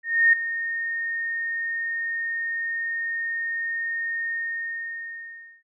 sine tone with ADSR envelope, 1841 Hz, A#6, 22 cents flat, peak -12 dBFS, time 0.03-5.63 s, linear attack 300 ms, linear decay 5 ms, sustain -13 dB, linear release 1300 ms, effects none

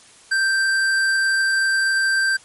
sine tone with tanh clipping, 1568 Hz, G6, in tune, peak -18 dBFS, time 0.31-2.37 s, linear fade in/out 10 ms, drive 16 dB, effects white hiss -48 dBFS RMS until 2.44 s + MP3 48 kbps

